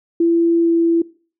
sine tone with pitch glide, 336.3 to 334.4 Hz, E4 to E4, +35 to +25 cents, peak -11 dBFS, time 0.2-1.02 s, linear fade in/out 5 ms, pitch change -10 cents, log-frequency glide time 0.62-0.69 s, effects noise-tail reverb RT60 0.4 s tail -21 dB re dry

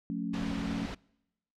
sine chord, F augmented, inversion none, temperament equal with one note detuned, 178.59 / 220 / 277.2 Hz, F3 / A3 / C#4, +39 / 0 / 0 cents, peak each -36 dBFS, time 0.1-0.86 s, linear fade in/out 0 ms
pink noise, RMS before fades -39 dBFS, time 0.33-0.95 s, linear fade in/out 10 ms
effects noise-tail reverb RT60 0.9 s tail -26 dB re dry + low-pass 4000 Hz 12 dB/octave

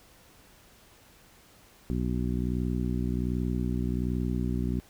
harmonic tone, 61.3 Hz, B1, 12 cents flat, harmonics 1 / 2 / 3 / 4 / 5 / 6, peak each -31 / -33 / -32 / -33 / -39 / -40 dBFS, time 1.9-4.8 s, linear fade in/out 0 ms, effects pink hiss -57 dBFS RMS until 4.89 s

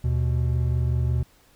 triangle tone pair together, 77.3 / 122.71 Hz, D#2 / B2, -11 / -11 cents, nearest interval minor sixth, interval 800 cents, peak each -21 dBFS, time 0.04-1.23 s, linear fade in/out 5 ms, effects pink hiss -58 dBFS RMS until 1.55 s

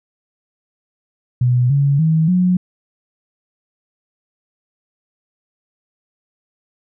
sine tone with pitch steps, 123.9 / 140.69 / 159.75 / 181.4 Hz, B2 / C#3 / D#3 / F#3, +6 / +26 / +46 / -34 cents, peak -11 dBFS, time 1.41-2.57 s, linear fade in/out 5 ms, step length 290 ms, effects none

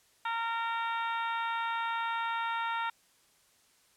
harmonic tone, 459.9 Hz, A#4, 23 cents flat, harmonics 2 / 3 / 4 / 5 / 6 / 7 / 8, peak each -33 / -35 / -41 / -44 / -46 / -51 / -46 dBFS, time 0.25-2.9 s, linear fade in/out 5 ms, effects white hiss -66 dBFS RMS until 3.96 s + low-pass 11000 Hz 12 dB/octave

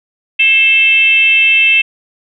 sine tone with frequency modulation, 2646 Hz, E7, 6 cents sharp, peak -6 dBFS, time 0.39-1.82 s, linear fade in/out 10 ms, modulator 496 Hz, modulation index 0.63, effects none

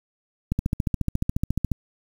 click train, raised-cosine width 5 ms, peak -10 dBFS, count 18, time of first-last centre 0.52-1.717 s, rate 14.2 Hz, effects 7-bit

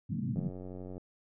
pink band-pass noise, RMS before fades -34 dBFS, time 0.09-0.5 s, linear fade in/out 20 ms, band 110 to 240 Hz, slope 48 dB/octave
click train, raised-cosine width 2 ms, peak -31 dBFS, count 58, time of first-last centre 0.36-0.98 s, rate 92 Hz
effects none

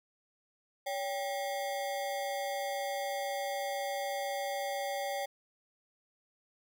square ring-modulated tone, 677 Hz, E5, 46 cents sharp, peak -31 dBFS, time 0.86-5.26 s, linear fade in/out 10 ms, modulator 113 Hz, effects none

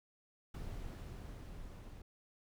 brown noise with level ramp, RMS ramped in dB -44 to -51 dBFS, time 0.54-2.02 s, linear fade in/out 5 ms, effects none

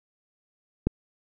click, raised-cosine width 3 ms, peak -9 dBFS, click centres 0.87 s, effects none

